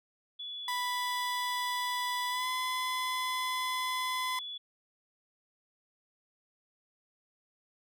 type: tone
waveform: sine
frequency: 3422 Hz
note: A7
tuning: 49 cents flat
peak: -38 dBFS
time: 0.39-4.58 s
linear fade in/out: 10 ms
type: tone with pitch glide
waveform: 30% pulse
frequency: 987.8 to 1018.5 Hz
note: B5 to C6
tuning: 0 to -47 cents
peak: -29 dBFS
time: 0.68-4.39 s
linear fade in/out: 2 ms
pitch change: +53 cents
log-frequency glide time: 2.29-2.48 s
effects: none